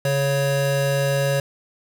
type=tone pair together; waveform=square; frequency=140.05 / 554.4 Hz; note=C#3 / C#5; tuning=+18 / 0 cents; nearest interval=2 octaves; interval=2382 cents; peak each=-22 dBFS; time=0.05-1.4 s; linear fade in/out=2 ms; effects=none